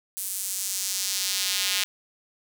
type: tone with high-pass filter sweep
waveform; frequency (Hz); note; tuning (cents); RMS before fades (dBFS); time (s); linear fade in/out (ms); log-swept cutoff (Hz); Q
square; 96.1; G2; -34; -28; 0.17-1.84; 0; 10000 to 3000; 1.2
effects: none